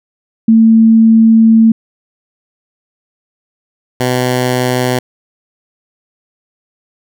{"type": "tone pair in turn", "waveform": ["sine", "10% pulse"], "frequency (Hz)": [224.3, 125.88], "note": ["A3", "B2"], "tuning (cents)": [34, 33], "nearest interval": "minor seventh", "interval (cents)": 1001, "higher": "first", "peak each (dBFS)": -3, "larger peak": "neither", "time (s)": [[0.48, 1.72], [4, 4.99]], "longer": "first", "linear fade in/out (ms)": 5, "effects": []}